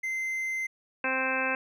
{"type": "tone", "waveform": "triangle", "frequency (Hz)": 2074, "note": "C7", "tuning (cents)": -16, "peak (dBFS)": -27, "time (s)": [0.03, 0.67], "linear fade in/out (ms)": 10}
{"type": "harmonic tone", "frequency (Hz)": 261.6, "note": "C4", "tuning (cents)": 0, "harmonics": [1, 2, 3, 4, 5, 6, 7, 8, 9, 10], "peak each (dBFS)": [-37, -34, -37, -35, -42, -31, -40, -38, -37, -32], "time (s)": [1.04, 1.55], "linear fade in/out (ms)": 2}
{"effects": []}